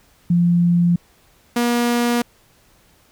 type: tone pair in turn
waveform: sine / sawtooth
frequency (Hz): 173.3 / 239.2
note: F3 / A#3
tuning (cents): -13 / +45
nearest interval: tritone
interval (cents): 558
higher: second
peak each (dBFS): -12 / -12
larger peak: neither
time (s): 0.3-0.96 / 1.56-2.22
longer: neither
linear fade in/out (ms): 5
effects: pink hiss -55 dBFS RMS until 3.11 s